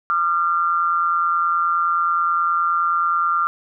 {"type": "tone pair together", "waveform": "sine", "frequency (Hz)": [1200, 1369.5], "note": ["D6", "F6"], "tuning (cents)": [37, -34], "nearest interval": "major second", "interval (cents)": 229, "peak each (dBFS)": -19, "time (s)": [0.1, 3.47], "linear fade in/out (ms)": 0, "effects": []}